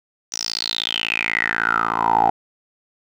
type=tone with band-pass filter sweep; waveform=10% pulse; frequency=56.3 Hz; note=A1; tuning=40 cents sharp; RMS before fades=-21 dBFS; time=0.32-2.3 s; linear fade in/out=5 ms; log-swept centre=6000 to 760 Hz; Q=9; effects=none